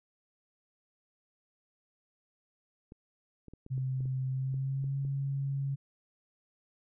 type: clicks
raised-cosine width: 3 ms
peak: -35 dBFS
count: 10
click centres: 2.921 / 3.483 / 3.536 / 3.664 / 3.779 / 4.006 / 4.056 / 4.542 / 4.842 / 5.05 s
type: tone with pitch glide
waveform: sine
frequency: 130.8 to 137.94 Hz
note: C3 to C#3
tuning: 0 to -8 cents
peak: -30 dBFS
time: 3.7-5.76 s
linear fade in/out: 20 ms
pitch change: +92 cents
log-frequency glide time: 4.29-4.97 s
effects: none